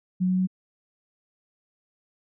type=tone with pitch steps; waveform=sine; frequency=183.5 / 184.67 / 185.85 Hz; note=F#3 / F#3 / F#3; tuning=-14 / -3 / +8 cents; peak=-20 dBFS; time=0.2-0.473 s; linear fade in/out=20 ms; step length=91 ms; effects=none